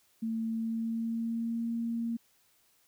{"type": "tone with pitch glide", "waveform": "sine", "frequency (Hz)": [225, 231.6], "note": ["A3", "A#3"], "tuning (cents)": [39, -11], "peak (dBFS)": -30, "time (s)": [0.22, 2.17], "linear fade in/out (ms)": 10, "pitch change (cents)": 50, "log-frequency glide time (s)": [0.47, 1.7], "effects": ["white hiss -68 dBFS RMS until 2.87 s"]}